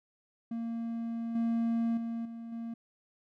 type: tone with level steps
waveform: triangle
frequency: 230.5 Hz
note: A#3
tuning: 19 cents flat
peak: -31 / -25 / -31 / -38 / -34 dBFS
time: 0.51-2.74 s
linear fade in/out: 5 ms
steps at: 1.35 / 1.97 / 2.25 / 2.52 s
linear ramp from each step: 5 ms
effects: none